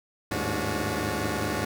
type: tone cluster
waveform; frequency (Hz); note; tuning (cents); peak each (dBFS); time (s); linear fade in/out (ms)
10% pulse; 77.2 / 101.5 / 106.8 / 286.3 / 363.9; D#2 / G#2 / G#2 / D4 / F#4; -13 / -39 / +49 / -44 / -29; -25; 0.31-1.65; 5
effects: none